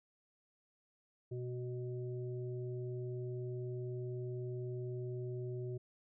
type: harmonic tone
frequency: 124 Hz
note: B2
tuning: 7 cents sharp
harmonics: 1 / 3 / 5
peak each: -40 / -43 / -56 dBFS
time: 1.31-5.78 s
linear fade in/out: 10 ms
effects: none